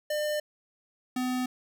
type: tone pair in turn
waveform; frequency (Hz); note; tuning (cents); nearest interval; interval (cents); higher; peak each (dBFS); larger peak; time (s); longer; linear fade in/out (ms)
square; 601 / 252.7; D5 / B3; +40 / +40; octave + minor third; 1500; first; -28 / -28; neither; 0.1-0.4 / 1.16-1.46; neither; 5
effects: none